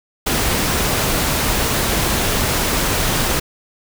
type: noise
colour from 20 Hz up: pink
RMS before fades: -18 dBFS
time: 0.26-3.4 s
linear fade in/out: 10 ms
effects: none